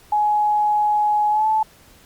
sine tone with pitch glide, 840 to 870.6 Hz, G#5 to A5, +19 to -19 cents, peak -15 dBFS, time 0.12-1.63 s, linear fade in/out 5 ms, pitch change +62 cents, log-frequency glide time 1.3-1.47 s, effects pink hiss -50 dBFS RMS until 2.05 s + Opus 48 kbps

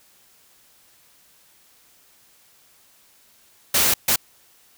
white noise bursts at uneven times, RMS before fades -18 dBFS, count 2, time 3.74-3.94 / 4.08-4.16 s, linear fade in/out 5 ms, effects white hiss -56 dBFS RMS until 4.77 s

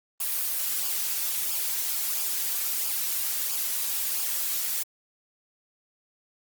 blue noise with flanger, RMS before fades -28 dBFS, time 0.2-4.83 s, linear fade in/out 5 ms, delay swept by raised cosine 0.5 to 4.8 ms, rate 1.5 Hz, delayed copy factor -0.55, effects Opus 32 kbps

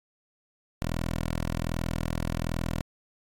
10% pulse tone, 41.27 Hz, E1, 3 cents sharp, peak -20 dBFS, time 0.82-2.81 s, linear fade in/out 0 ms, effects AAC 48 kbps

